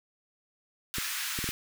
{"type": "high-pass noise", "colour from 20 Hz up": "pink", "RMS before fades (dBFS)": -34, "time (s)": [0.94, 1.51], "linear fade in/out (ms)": 0, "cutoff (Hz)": 1400, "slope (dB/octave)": 24}
{"type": "clicks", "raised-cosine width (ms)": 3, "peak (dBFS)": -23, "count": 4, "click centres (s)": [0.984, 1.389, 1.442, 1.49]}
{"effects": []}